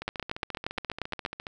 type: two click trains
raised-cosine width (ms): 0.3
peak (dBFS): -20 / -13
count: 22 / 11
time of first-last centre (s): 0.02-1.468 / 0.08-1.251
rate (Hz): 14.5 / 8.54
effects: none